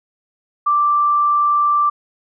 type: tone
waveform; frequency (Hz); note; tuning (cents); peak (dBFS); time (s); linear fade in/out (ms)
sine; 1174.7; D6; 0; -12; 0.66-1.9; 10
effects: none